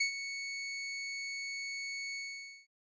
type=tone with ADSR envelope; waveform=sawtooth; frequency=2217 Hz; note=C#7; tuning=in tune; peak=-23 dBFS; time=0-2.67 s; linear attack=8 ms; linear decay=100 ms; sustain=-11 dB; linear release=520 ms; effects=resampled to 16000 Hz